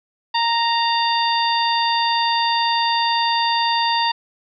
harmonic tone with a mistuned harmonic, 930 Hz, A#5, 4 cents flat, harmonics 1 / 2 / 3 / 4 / 5, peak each -18 / -26 / -27 / -25 / -25 dBFS, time 0.34-4.12 s, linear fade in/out 10 ms, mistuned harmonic 4, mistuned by -51 cents, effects none

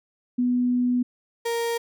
sine / 35% pulse tone pair in turn, 246.9 / 466.1 Hz, B3 / A#4, 0 / 0 cents, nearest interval major seventh, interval 1100 cents, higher second, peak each -19 / -22 dBFS, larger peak first, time 0.38-1.03 / 1.45-1.78 s, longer first, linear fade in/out 10 ms, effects none

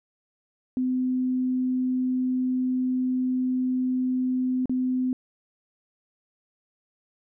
sine tone with dropouts, 255 Hz, C4, 44 cents flat, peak -22 dBFS, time 0.77-5.13 s, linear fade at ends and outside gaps 1 ms, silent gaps 4.657-4.695 s, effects none

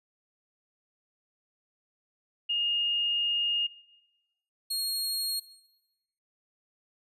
sine / sawtooth tone pair in turn, 2842 / 4278 Hz, F7 / C8, +30 / +38 cents, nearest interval perfect fifth, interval 708 cents, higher second, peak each -26 dBFS, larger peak neither, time 2.49-3.67 / 4.7-5.4 s, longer first, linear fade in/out 10 ms, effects noise-tail reverb RT60 1.0 s tail -18 dB re dry + resampled to 32000 Hz

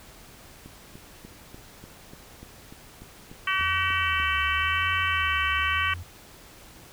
click train, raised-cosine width 3 ms, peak -30 dBFS, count 13, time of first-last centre 0.66-4.2 s, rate 3.39 Hz
harmonic tone, 381.2 Hz, G4, 48 cents flat, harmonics 3 / 4 / 5 / 6 / 7 / 8, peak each -28 / -29 / -30 / -31 / -31 / -32 dBFS, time 3.47-5.94 s, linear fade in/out 5 ms
sine tone with vibrato, 79.9 Hz, D#2, 47 cents sharp, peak -34 dBFS, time 3.59-6.03 s, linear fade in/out 5 ms, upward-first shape sine, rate 0.92 Hz, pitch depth 160 cents each way
effects pink hiss -49 dBFS RMS until 6.92 s

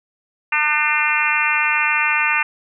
harmonic tone, 300.6 Hz, D4, 40 cents sharp, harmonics 3 / 4 / 5 / 6 / 7 / 8 / 9, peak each -25 / -24 / -23 / -24 / -23 / -21 / -22 dBFS, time 0.52-2.43 s, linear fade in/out 5 ms, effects none

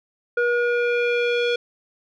square tone with low-pass filter sweep, 480 Hz, B4, 49 cents flat, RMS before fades -21 dBFS, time 0.37-1.56 s, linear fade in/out 5 ms, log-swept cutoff 1500 to 3400 Hz, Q 2.5, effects none

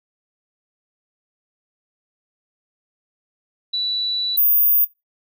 sine tone pair in turn, 3951 / 14917 Hz, B7 / A#9, 0 / 0 cents, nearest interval octave + major seventh, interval 2300 cents, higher second, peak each -19 / -11 dBFS, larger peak second, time 3.73-4.37 / 4.37-4.85 s, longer first, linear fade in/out 10 ms, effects noise-tail reverb RT60 0.2 s tail -22 dB re dry + tanh soft clip ceiling -9 dBFS

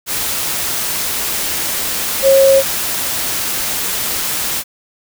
sine tone in noise, 542 Hz, C#5, 39 cents flat, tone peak -6 dBFS, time 2.22-2.63 s, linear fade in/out 50 ms, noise white, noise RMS -19 dBFS, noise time 0.06-4.64 s, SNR +10 dB, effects none

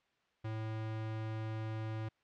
square tone, 110 Hz, A2, in tune, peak -38 dBFS, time 0.44-2.09 s, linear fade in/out 10 ms, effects white hiss -75 dBFS RMS until 2.23 s + low-pass 3000 Hz 12 dB/octave

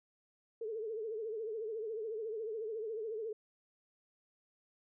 sine tone with vibrato, 440 Hz, A4, in tune, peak -37 dBFS, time 0.61-3.33 s, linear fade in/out 5 ms, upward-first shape triangle, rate 14 Hz, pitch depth 110 cents each way, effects none

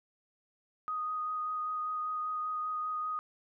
sine tone with vibrato, 1244.5 Hz, D#6, in tune, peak -32 dBFS, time 0.88-3.19 s, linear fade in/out 0 ms, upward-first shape sine, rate 5.1 Hz, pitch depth 11 cents each way, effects none

